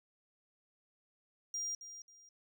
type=tone with echo; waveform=triangle; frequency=5700 Hz; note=F8; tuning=34 cents sharp; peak=-35 dBFS; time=1.54-1.75 s; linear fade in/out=2 ms; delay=270 ms; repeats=2; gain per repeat=-11 dB; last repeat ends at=2.29 s; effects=none